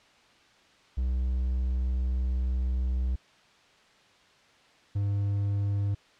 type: tone pair in turn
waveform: triangle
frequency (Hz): 63.1 / 100.69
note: B1 / G2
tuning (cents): +38 / +47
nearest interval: minor sixth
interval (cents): 809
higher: second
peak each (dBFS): -23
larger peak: neither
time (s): 0.97-3.16 / 4.95-5.95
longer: first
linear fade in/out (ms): 10
effects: white hiss -59 dBFS RMS until 6.19 s + low-pass 4000 Hz 12 dB/octave